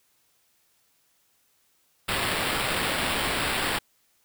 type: noise with sample-and-hold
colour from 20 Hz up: violet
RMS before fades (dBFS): -27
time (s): 2.08-3.79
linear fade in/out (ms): 10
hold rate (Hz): 6300
effects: white hiss -67 dBFS RMS until 4.24 s